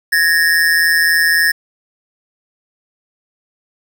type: ring-modulated tone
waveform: square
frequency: 1760 Hz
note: A6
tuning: in tune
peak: -8 dBFS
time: 0.12-1.52 s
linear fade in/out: 10 ms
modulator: 81.8 Hz
effects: 7-bit